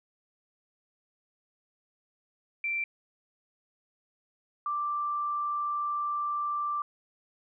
sine tone pair in turn, 2349 / 1176.5 Hz, D7 / D6, 0 / +3 cents, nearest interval octave, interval 1197 cents, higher first, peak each -28 dBFS, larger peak neither, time 2.64-2.84 / 4.66-6.82 s, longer second, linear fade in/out 2 ms, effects none

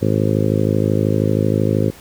harmonic tone, 52.9 Hz, G#1, 33 cents sharp, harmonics 2 / 3 / 4 / 5 / 6 / 7 / 8 / 9 / 10, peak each -19 / -21 / -22 / -23 / -24 / -24 / -25 / -26 / -26 dBFS, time 0.01-1.91 s, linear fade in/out 20 ms, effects pink hiss -42 dBFS RMS until 2 s

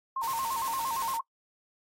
sine tone with vibrato, 987.8 Hz, B5, in tune, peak -29 dBFS, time 0.16-1.21 s, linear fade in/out 5 ms, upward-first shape square, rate 8.7 Hz, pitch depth 130 cents each way
white noise with tremolo, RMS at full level -38 dBFS, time 0.22-1.18 s, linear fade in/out 20 ms, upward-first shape triangle, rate 14 Hz, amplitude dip 35%
effects noise-tail reverb RT60 0.1 s tail -21 dB re dry + AAC 48 kbps

